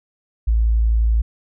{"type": "tone", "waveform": "sine", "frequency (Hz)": 55.8, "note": "A1", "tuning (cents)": 25, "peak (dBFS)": -13, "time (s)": [0.47, 1.22], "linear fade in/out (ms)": 10, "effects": []}